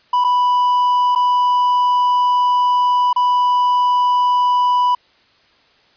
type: tone with dropouts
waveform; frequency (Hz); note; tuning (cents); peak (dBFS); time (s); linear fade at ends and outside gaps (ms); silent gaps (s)
triangle; 987.8; B5; 0; -10; 0.13-4.95; 5; 0.241-0.245 / 1.151-1.158 / 3.13-3.161
effects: white hiss -54 dBFS RMS until 5.96 s + resampled to 11025 Hz